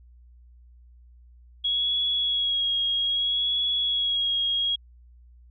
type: tone with vibrato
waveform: sine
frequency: 3322 Hz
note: G#7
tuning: in tune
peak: -22 dBFS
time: 1.64-4.76 s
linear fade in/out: 10 ms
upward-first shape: sine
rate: 0.62 Hz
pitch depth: 25 cents each way
effects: added 60 Hz sine -49 dBFS peak until 5.5 s